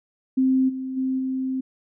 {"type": "tone with level steps", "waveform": "sine", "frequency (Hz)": 261.6, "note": "C4", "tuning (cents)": 0, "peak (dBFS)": [-16, -27, -21, -23], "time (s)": [0.37, 1.61], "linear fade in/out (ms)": 10, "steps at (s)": [0.68, 0.96, 1.18], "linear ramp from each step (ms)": 20, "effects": []}